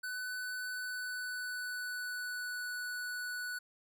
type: tone with pitch glide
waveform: square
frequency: 1499 to 1479.2 Hz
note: F#6 to F#6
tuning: +22 to -1 cents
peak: -38 dBFS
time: 0.03-3.59 s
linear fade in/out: 10 ms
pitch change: -23 cents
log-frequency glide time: 0.67-2.72 s
effects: none